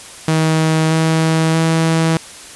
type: tone with pitch steps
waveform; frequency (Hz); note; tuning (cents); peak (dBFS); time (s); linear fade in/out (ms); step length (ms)
sawtooth; 158.9 / 160.75 / 162.61; D#3 / E3 / E3; +37 / -43 / -23; -8; 0.28-2.17; 2; 630
effects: white hiss -35 dBFS RMS until 2.55 s + resampled to 24000 Hz